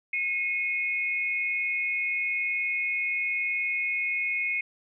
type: tone pair together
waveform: sine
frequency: 2169 / 2490 Hz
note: C#7 / D#7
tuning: -38 / +1 cents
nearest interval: major second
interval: 239 cents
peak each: -27 / -30 dBFS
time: 0.13-4.61 s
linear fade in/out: 5 ms
effects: none